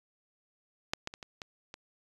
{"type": "clicks", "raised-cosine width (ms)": 0.2, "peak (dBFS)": [-12, -18, -26, -26, -23, -26], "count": 6, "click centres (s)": [0.935, 1.074, 1.139, 1.228, 1.418, 1.741], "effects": ["resampled to 24000 Hz"]}